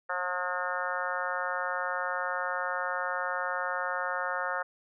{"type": "harmonic tone", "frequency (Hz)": 180, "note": "F#3", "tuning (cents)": -47, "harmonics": [3, 4, 5, 6, 7, 8, 9, 10], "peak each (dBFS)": [-37, -39, -38, -39, -36, -35, -40, -39], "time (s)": [0.09, 4.63], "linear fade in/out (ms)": 10, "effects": []}